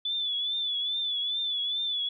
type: tone with vibrato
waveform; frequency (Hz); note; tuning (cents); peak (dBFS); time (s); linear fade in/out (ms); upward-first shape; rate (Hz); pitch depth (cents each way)
sine; 3470; A7; -25; -27; 0.05-2.09; 5; triangle; 2.4; 74
effects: none